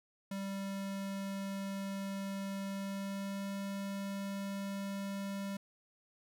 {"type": "tone with pitch glide", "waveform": "square", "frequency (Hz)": [196, 197.48], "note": ["G3", "G3"], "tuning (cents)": [0, 13], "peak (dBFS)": -38, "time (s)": [0.31, 5.57], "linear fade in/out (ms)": 5, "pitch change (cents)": 13, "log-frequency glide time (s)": [2.66, 3.5], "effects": []}